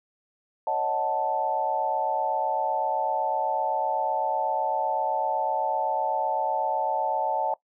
sine chord, D# half-diminished seventh, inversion third, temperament equal, 554.4 / 622.3 / 740 / 880 Hz, C#5 / D#5 / F#5 / A5, 0 / 0 / 0 / 0 cents, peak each -32 / -31 / -29 / -26 dBFS, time 0.67-7.54 s, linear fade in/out 2 ms, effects noise-tail reverb RT60 0.1 s tail -19 dB re dry

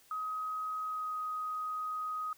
sine tone with pitch glide, 1263 to 1253.6 Hz, D#6 to D#6, +26 to +13 cents, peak -34 dBFS, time 0.11-2.33 s, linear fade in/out 2 ms, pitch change -13 cents, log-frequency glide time 0.84-1.12 s, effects white hiss -63 dBFS RMS until 2.37 s

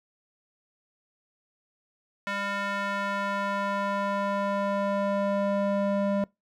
square tone with band-pass filter sweep, 200 Hz, G3, 35 cents sharp, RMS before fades -28 dBFS, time 2.27-6.24 s, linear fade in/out 0 ms, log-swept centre 1700 to 470 Hz, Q 1.4, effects noise-tail reverb RT60 0.2 s tail -24 dB re dry

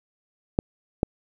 clicks, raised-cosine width 2 ms, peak -6 dBFS, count 2, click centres 0.589 / 1.031 s, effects 8-bit

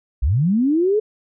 sine linear sweep, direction up, 50.6 to 440 Hz, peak -14 dBFS, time 0.22-1 s, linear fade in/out 10 ms, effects none

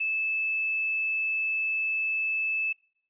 sine tone with quantisation, 2620 Hz, E7, 11 cents flat, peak -25 dBFS, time 0-2.73 s, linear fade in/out 10 ms, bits 9, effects noise-tail reverb RT60 0.6 s tail -24 dB re dry + resampled to 8000 Hz

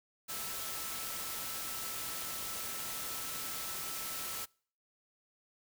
sine tone in noise, 1318.5 Hz, E6, in tune, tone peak -50 dBFS, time 0.28-4.46 s, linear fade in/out 20 ms, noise white, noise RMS -40 dBFS, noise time 0.28-4.46 s, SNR -13 dB, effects noise-tail reverb RT60 0.5 s tail -26 dB re dry

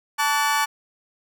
30% pulse chord, D major, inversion second, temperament equal with one note detuned, 880 / 1145.2 / 1480 Hz, A5 / D6 / F#6, 0 / -44 / 0 cents, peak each -19 / -21 / -25 dBFS, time 0.18-0.66 s, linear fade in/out 20 ms, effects none

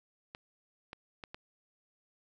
clicks, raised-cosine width 0.3 ms, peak -27 dBFS, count 4, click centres 0.349 / 0.931 / 1.238 / 1.345 s, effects none

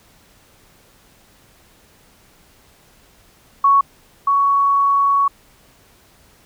sine tone pair in turn, 1112 / 1117.5 Hz, C#6 / C#6, +5 / +14 cents, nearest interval unison, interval 9 cents, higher second, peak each -9 / -12 dBFS, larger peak first, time 3.64-3.81 / 4.27-5.28 s, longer second, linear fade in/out 5 ms, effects pink hiss -52 dBFS RMS until 6.45 s

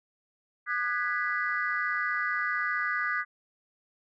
sine chord, G# minor seventh, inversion second, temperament equal with one note detuned, 1215.4 / 1480 / 1661.2 / 1975.5 Hz, D#6 / F#6 / G#6 / B6, -41 / 0 / 0 / 0 cents, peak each -32 dBFS, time 0.66-3.25 s, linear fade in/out 50 ms, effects tanh soft clip ceiling -17 dBFS

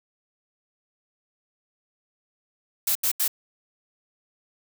blue noise bursts, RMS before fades -23 dBFS, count 3, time 2.87-3.279 s, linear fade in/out 5 ms, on 83 ms, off 80 ms, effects none

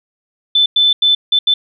sine tone bursts at uneven times, 3520 Hz, A7, in tune, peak -8 dBFS, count 5, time 0.55-0.66 / 0.76-0.93 / 1.02-1.15 / 1.32-1.39 / 1.47-1.54 s, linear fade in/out 5 ms, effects none

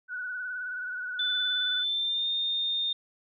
sine tone with vibrato, 1480 Hz, F#6, in tune, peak -32 dBFS, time 0.08-1.85 s, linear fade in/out 50 ms, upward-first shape sine, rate 19 Hz, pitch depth 43 cents each way
sine tone with pitch glide, 3503 to 3645 Hz, A7 to A#7, -8 to -40 cents, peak -26 dBFS, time 1.19-2.93 s, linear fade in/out 5 ms, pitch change +68 cents, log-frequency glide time 1.78-2.28 s
effects none

